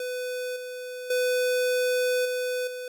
square tone with level steps, 500 Hz, B4, 21 cents sharp, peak -30 / -35 / -23 / -27 / -34 dBFS, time 0-2.88 s, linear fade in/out 2 ms, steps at 0.56 / 1.1 / 2.25 / 2.67 s, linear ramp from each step 5 ms, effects none

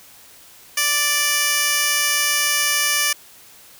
15% pulse tone with high-pass filter, 587.3 Hz, D5, in tune, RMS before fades -19 dBFS, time 0.77-3.13 s, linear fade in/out 5 ms, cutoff 2700 Hz, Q 0.61, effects white hiss -46 dBFS RMS until 3.79 s

